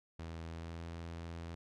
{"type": "tone with pitch glide", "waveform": "sawtooth", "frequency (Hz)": [82.2, 83.78], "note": ["E2", "E2"], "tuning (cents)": [-4, 29], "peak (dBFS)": -39, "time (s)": [0.19, 1.55], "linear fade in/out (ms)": 5, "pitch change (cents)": 33, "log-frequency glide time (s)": [0.45, 0.87], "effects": ["low-pass 6000 Hz 12 dB/octave"]}